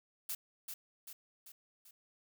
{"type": "noise with echo", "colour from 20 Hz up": "blue", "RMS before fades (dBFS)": -39, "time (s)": [0.29, 0.35], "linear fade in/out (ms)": 5, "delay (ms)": 390, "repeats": 4, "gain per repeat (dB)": -5, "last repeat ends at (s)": 1.91, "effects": []}